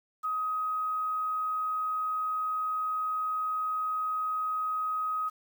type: tone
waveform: sine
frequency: 1260 Hz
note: D#6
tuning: 21 cents sharp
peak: -28 dBFS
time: 0.23-5.3 s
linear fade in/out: 20 ms
effects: 9-bit